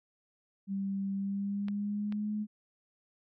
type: tone with pitch glide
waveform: sine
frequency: 196 to 211.3 Hz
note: G3 to G#3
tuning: 0 to +30 cents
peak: -31 dBFS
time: 0.67-2.47 s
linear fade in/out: 50 ms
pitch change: +130 cents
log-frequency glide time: 1.15-2.33 s
type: clicks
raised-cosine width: 0.3 ms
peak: -29 / -31 dBFS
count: 2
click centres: 1.684 / 2.124 s
effects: none